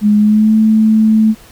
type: tone with pitch glide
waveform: sine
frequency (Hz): 209 to 218.5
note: G#3 to A3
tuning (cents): +11 to -12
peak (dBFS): -6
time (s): 0.01-1.35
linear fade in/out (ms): 50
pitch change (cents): +77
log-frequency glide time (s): 0.17-0.54
effects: pink hiss -41 dBFS RMS until 1.51 s